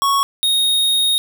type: tone pair in turn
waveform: square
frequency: 1108.7 / 3729 Hz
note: C#6 / A#7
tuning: 0 / 0 cents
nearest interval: octave + major sixth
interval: 2100 cents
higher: second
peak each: -14 / -14 dBFS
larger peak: neither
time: 0.02-0.23 / 0.43-1.18 s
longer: second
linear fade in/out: 0 ms
effects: none